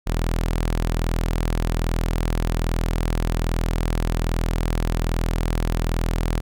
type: tone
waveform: sawtooth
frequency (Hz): 41.23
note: E1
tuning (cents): +1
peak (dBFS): -16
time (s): 0.06-6.41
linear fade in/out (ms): 20
effects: none